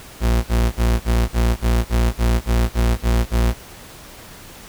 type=tone bursts; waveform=40% pulse; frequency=58.27 Hz; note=A#1; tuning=in tune; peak=-13 dBFS; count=12; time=0.2-3.542 s; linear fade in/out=50 ms; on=240 ms; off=42 ms; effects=pink hiss -40 dBFS RMS until 4.68 s